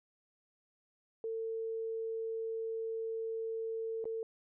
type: tone with dropouts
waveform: sine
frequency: 450 Hz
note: A4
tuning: 39 cents sharp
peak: -35 dBFS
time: 1.24-4.23 s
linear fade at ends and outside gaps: 1 ms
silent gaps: 4.042-4.054 s
effects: none